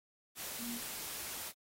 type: tone in noise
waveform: sine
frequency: 237.3 Hz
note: A#3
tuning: 31 cents sharp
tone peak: -42 dBFS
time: 0.58-0.8 s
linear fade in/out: 50 ms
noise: white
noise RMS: -43 dBFS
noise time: 0.35-1.53 s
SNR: -2 dB
effects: AAC 48 kbps